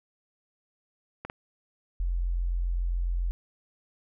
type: clicks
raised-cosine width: 0.5 ms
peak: -21 dBFS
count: 2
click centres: 1.25 / 1.299 s
type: tone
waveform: sine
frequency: 43.65 Hz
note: F1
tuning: in tune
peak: -25 dBFS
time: 2-3.31 s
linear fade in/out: 0 ms
effects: none